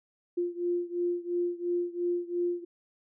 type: beating tone pair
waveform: sine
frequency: 349.2 / 352.1 Hz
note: F4 / F4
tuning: 0 / +14 cents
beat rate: 2.9 Hz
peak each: -30 / -32 dBFS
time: 0.37-2.65 s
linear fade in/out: 10 ms
effects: none